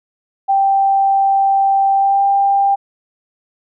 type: tone with pitch glide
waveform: sine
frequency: 784 to 793.6 Hz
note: G5 to G5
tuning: 0 to +21 cents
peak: -10 dBFS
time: 0.48-2.76 s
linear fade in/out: 20 ms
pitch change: +21 cents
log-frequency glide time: 1.94-2.24 s
effects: none